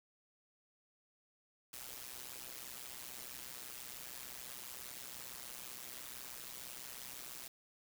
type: noise with amplitude modulation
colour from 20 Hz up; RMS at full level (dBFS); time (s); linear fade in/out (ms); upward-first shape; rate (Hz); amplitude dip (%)
white; -45; 1.73-7.48; 5; sine; 126; 85
effects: none